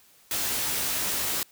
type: noise with comb filter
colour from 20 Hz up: white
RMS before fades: -28 dBFS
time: 0.31-1.43 s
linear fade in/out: 2 ms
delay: 16 ms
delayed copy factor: +0.5
effects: white hiss -58 dBFS RMS until 1.51 s